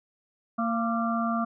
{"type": "harmonic tone with a mistuned harmonic", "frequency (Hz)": 229, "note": "A#3", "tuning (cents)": -31, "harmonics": [1, 3, 5, 6], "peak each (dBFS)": [-27, -31, -30, -36], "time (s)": [0.58, 1.45], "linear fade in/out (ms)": 10, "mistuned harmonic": 5, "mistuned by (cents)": 49, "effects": []}